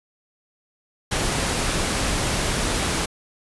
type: noise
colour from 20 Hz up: pink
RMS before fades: -23 dBFS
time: 1.11-3.06 s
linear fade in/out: 10 ms
effects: resampled to 24000 Hz